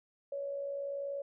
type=tone with amplitude modulation; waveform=sine; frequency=561 Hz; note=C#5; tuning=21 cents sharp; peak=-33 dBFS; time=0.32-1.22 s; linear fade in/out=5 ms; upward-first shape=sine; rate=60.3 Hz; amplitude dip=45%; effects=none